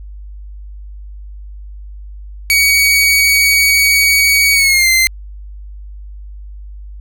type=tone with pitch glide; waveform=sawtooth; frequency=2253 to 2078 Hz; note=C#7 to C7; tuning=+28 to -12 cents; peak=-5 dBFS; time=2.5-5.07 s; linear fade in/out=0 ms; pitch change=-140 cents; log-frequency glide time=4.54-4.89 s; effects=added 50 Hz sine -28 dBFS peak until 7 s